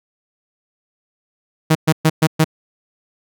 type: tone bursts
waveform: sawtooth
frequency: 158.1 Hz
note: D#3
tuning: 28 cents sharp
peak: -6 dBFS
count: 5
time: 1.7-2.445 s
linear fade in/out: 10 ms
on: 53 ms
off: 120 ms
effects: none